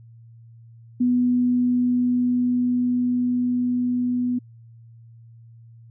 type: tone with level ramp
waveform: sine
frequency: 246.9 Hz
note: B3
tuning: in tune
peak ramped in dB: -16 to -20 dBFS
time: 1-4.39 s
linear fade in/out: 10 ms
effects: added 115 Hz sine -44 dBFS peak until 5.9 s